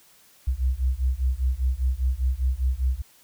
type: beating tone pair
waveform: sine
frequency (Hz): 61.74 / 66.74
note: B1 / C2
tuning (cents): 0 / +35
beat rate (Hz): 5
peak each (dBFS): -24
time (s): 0.47-3.02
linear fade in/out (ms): 10
effects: white hiss -56 dBFS RMS until 3.23 s